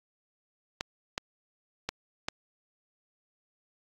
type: clicks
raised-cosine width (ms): 0.2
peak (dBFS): -13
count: 4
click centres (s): 0.809 / 1.179 / 1.89 / 2.285
effects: AAC 64 kbps